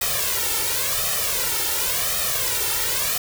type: noise with flanger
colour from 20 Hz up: white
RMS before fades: -23 dBFS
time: 0.01-3.18 s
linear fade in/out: 5 ms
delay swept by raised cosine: 1.6 to 2.24 ms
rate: 0.93 Hz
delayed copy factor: +0.9
effects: none